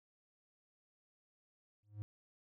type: tone with exponential growth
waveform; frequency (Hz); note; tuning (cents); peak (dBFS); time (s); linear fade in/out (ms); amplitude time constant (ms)
triangle; 104.5; G#2; +11; -35; 1.83-2.02; 0; 40
effects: none